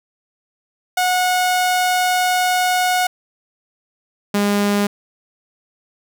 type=tone pair in turn; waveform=sawtooth; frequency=730 / 203.8 Hz; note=F#5 / G#3; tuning=-24 / -32 cents; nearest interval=octave + minor seventh; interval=2208 cents; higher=first; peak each=-11 dBFS; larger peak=neither; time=0.97-3.07 / 4.34-4.87 s; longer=first; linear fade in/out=5 ms; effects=none